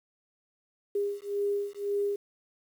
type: beating tone pair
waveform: sine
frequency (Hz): 404.4 / 406.3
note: G#4 / G#4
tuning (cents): -46 / -38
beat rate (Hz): 1.9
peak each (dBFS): -31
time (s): 0.95-2.16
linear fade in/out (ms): 5
effects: 9-bit